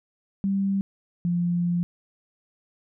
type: tone pair in turn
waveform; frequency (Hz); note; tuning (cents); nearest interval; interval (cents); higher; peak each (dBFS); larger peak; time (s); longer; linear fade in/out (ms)
sine; 196 / 174.01; G3 / F3; 0 / -6; major second; 206; first; -21; neither; 0.44-0.81 / 1.25-1.83; second; 0
effects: none